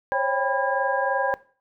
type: tone cluster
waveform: sine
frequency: 534 / 557 / 794 / 989 / 1625 Hz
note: C5 / C#5 / G5 / B5 / G#6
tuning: +35 / +8 / +22 / +2 / -38 cents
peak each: -27 / -28 / -26 / -28 / -27 dBFS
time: 0.12-1.34 s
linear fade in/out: 0 ms
effects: noise-tail reverb RT60 0.4 s tail -19 dB re dry